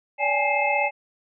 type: tone cluster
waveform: sine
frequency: 576 / 810 / 846 / 2113 / 2605 Hz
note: D5 / G#5 / G#5 / C7 / E7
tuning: -34 / -43 / +32 / +16 / -21 cents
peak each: -26 dBFS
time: 0.18-0.91 s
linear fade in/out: 50 ms
effects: none